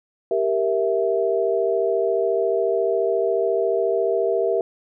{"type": "chord", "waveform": "sine", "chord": "E diminished", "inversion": "first", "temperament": "equal", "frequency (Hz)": [392, 466.2, 659.3], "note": ["G4", "Bb4", "E5"], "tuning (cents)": [0, 0, 0], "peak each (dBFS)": [-22, -22, -23], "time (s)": [0.31, 4.61], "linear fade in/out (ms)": 2, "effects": []}